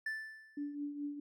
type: tone with exponential decay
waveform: triangle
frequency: 1760 Hz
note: A6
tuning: in tune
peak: -32 dBFS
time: 0.06-0.75 s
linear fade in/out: 5 ms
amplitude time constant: 150 ms
type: tone with tremolo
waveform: sine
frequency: 289.7 Hz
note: D4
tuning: 24 cents flat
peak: -35 dBFS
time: 0.57-1.2 s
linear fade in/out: 5 ms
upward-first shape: triangle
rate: 4.7 Hz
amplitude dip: 65%
effects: none